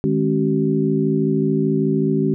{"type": "tone cluster", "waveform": "sine", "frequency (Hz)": [154.6, 208.1, 273.2, 380.5], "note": ["D#3", "G#3", "C#4", "F#4"], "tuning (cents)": [-11, 4, -25, 48], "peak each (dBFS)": -21, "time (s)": [0.04, 2.34], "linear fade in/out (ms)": 0, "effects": []}